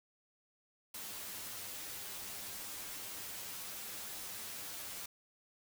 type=noise with comb filter; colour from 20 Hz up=white; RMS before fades=-45 dBFS; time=0.94-5.06 s; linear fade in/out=5 ms; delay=10 ms; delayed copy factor=+0.55; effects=none